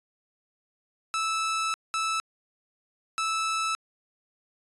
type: tone bursts at uneven times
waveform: sawtooth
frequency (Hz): 1312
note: E6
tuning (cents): -9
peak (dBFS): -22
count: 3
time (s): 1.14-1.74 / 1.94-2.2 / 3.18-3.75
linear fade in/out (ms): 0
effects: resampled to 24000 Hz